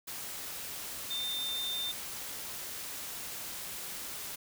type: tone in noise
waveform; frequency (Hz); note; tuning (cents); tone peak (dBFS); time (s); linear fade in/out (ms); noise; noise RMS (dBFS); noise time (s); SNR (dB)
sine; 3603; A7; +40; -33; 1.1-1.92; 10; white; -41; 0.07-4.36; +5
effects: none